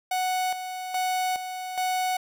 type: tone with tremolo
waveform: 45% pulse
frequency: 740 Hz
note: F#5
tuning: in tune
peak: -24 dBFS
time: 0.11-2.17 s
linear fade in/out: 5 ms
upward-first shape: square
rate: 1.2 Hz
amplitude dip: 60%
effects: none